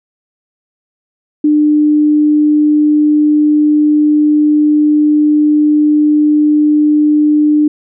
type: tone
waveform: sine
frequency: 300 Hz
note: D4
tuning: 37 cents sharp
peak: -6 dBFS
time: 1.44-7.68 s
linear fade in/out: 5 ms
effects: none